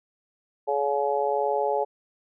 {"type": "harmonic tone", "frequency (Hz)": 141.4, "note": "C#3", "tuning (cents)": 35, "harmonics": [3, 4, 5, 6], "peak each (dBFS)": [-27, -27, -30, -27], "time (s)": [0.67, 1.85], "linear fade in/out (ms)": 20, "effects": []}